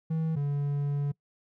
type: tone pair in turn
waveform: triangle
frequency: 160.7 / 143.17 Hz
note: E3 / D3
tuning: -44 / -44 cents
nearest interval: major second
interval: 200 cents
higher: first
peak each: -24 dBFS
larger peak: neither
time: 0.1-0.36 / 0.36-1.12 s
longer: second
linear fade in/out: 10 ms
effects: noise-tail reverb RT60 0.1 s tail -23 dB re dry